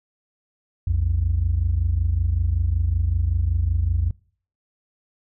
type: tone pair together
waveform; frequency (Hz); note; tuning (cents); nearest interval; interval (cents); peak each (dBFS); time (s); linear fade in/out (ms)
sine; 61.2 / 86.5; B1 / F2; -15 / -16; tritone; 599; -21 / -19; 0.87-4.11; 5
effects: noise-tail reverb RT60 0.5 s tail -24 dB re dry + tanh soft clip ceiling -12 dBFS